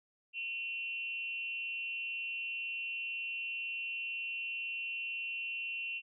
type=tone with frequency modulation; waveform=sine; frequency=2729 Hz; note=F7; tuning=41 cents flat; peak=-36 dBFS; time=0.33-6.02 s; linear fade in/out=50 ms; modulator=234 Hz; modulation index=0.51; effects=none